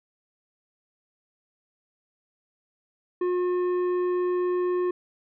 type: tone with tanh clipping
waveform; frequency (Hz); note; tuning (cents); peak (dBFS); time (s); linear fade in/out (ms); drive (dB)
sine; 359.2; F4; +49; -24; 3.21-4.91; 5; 9
effects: none